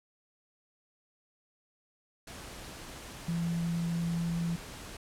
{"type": "tone in noise", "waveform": "sine", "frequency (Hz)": 169, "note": "E3", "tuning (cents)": 43, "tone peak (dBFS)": -29, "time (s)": [3.28, 4.56], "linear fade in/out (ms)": 5, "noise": "pink", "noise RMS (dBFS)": -45, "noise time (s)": [2.27, 4.97], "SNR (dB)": 13, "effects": ["low-pass 11000 Hz 12 dB/octave"]}